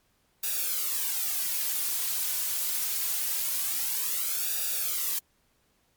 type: noise with flanger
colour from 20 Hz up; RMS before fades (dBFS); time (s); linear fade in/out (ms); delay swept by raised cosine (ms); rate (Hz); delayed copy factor
blue; -29; 0.43-5.19; 5; 0.94 to 3.74; 0.24; -0.7
effects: pink hiss -69 dBFS RMS until 5.96 s + MP3 96 kbps